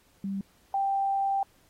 sine tone pair in turn, 196 / 786.1 Hz, G3 / G5, 0 / +5 cents, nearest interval 2 octaves, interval 2405 cents, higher second, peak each -29 / -24 dBFS, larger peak second, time 0.24-0.41 / 0.74-1.43 s, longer second, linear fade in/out 2 ms, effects pink hiss -64 dBFS RMS until 1.69 s + AAC 48 kbps

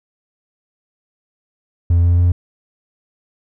triangle tone with pitch steps, 85.9 / 86.95 / 88.01 Hz, F2 / F2 / F2, -28 / -7 / +14 cents, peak -7 dBFS, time 1.9-2.32 s, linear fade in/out 5 ms, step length 140 ms, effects tanh soft clip ceiling -4 dBFS

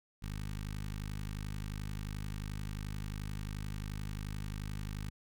15% pulse tone with notch filter, 51.4 Hz, G#1, 17 cents flat, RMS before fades -40 dBFS, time 0.22-5.1 s, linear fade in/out 10 ms, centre 590 Hz, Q 0.53, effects none

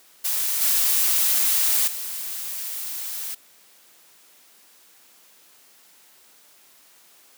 blue noise with level steps, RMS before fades -24 / -20 / -31 dBFS, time 0.24-3.35 s, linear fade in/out 10 ms, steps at 0.61 / 1.87 s, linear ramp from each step 10 ms, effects white hiss -54 dBFS RMS until 7.37 s + high-pass 200 Hz 12 dB/octave

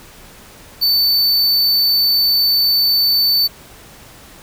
square tone, 4524 Hz, C#8, 34 cents sharp, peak -12 dBFS, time 0.81-3.48 s, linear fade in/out 20 ms, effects pink hiss -41 dBFS RMS until 4.42 s

